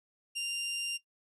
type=tone; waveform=sawtooth; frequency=2787 Hz; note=F7; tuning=4 cents flat; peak=-29 dBFS; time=0.35-0.98 s; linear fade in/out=20 ms; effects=noise-tail reverb RT60 0.1 s tail -19 dB re dry + resampled to 24000 Hz